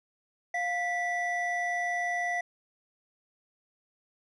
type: tone pair together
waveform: triangle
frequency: 704 / 1966.6 Hz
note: F5 / B6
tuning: +14 / -8 cents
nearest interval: octave + tritone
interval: 1778 cents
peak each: -29 / -29 dBFS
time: 0.54-2.41 s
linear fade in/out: 5 ms
effects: resampled to 22050 Hz